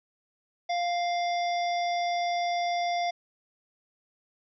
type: harmonic tone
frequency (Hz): 698.5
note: F5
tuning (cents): 0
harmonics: 1 / 3 / 5 / 7 / 8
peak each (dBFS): -26 / -36 / -40 / -43 / -44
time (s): 0.69-3.11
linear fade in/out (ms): 10
effects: none